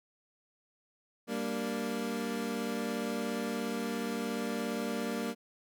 25% pulse chord, G minor, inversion none, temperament equal, 196 / 233.1 / 293.7 Hz, G3 / Bb3 / D4, 0 / 0 / 0 cents, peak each -35 / -31 / -37 dBFS, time 1.27-5.35 s, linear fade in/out 50 ms, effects none

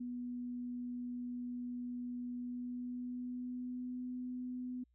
sine tone with pitch glide, 245.2 to 250.4 Hz, B3 to B3, -12 to +24 cents, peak -39 dBFS, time 0-4.84 s, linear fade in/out 10 ms, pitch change +36 cents, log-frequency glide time 2.34-4.04 s, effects added 60 Hz sine -70 dBFS peak until 4.94 s

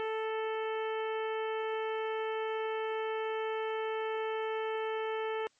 harmonic tone, 440 Hz, A4, in tune, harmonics 1 / 2 / 3 / 4 / 5 / 6 / 7, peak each -33 / -39 / -43 / -45 / -47 / -49 / -50 dBFS, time 0-5.47 s, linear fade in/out 0 ms, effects white hiss -70 dBFS RMS until 5.59 s + MP3 32 kbps

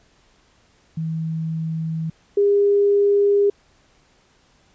sine tone pair in turn, 161.1 / 404.8 Hz, E3 / G#4, -39 / -44 cents, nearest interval octave + major third, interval 1595 cents, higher second, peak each -22 / -13 dBFS, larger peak second, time 0.97-2.1 / 2.37-3.5 s, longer neither, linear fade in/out 5 ms, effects pink hiss -58 dBFS RMS until 4.74 s + resampled to 16000 Hz

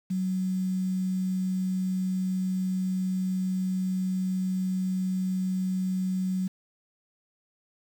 sine tone with quantisation, 186.5 Hz, F#3, 14 cents sharp, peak -25 dBFS, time 0.1-6.48 s, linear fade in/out 10 ms, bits 8, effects none

